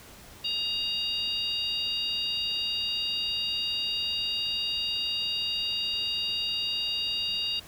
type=harmonic tone; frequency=940 Hz; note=A#5; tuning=14 cents sharp; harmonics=3 / 4 / 5; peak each=-30 / -32 / -34 dBFS; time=0.44-7.6 s; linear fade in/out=10 ms; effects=pink hiss -49 dBFS RMS until 7.67 s